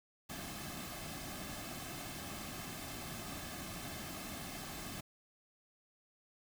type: noise with comb filter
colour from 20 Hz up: pink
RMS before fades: -45 dBFS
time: 0.29-5.01 s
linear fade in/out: 10 ms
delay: 2.1 ms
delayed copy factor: -0.6
effects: none